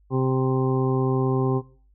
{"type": "harmonic tone", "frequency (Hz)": 130.81, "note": "C3", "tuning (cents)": 0, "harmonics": [1, 2, 3, 4, 6, 7, 8], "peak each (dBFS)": [-22, -26, -25, -36, -34, -40, -34], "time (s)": [0.1, 1.62], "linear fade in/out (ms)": 50, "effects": ["noise-tail reverb RT60 0.4 s tail -17 dB re dry", "added 50 Hz sine -55 dBFS peak until 1.94 s"]}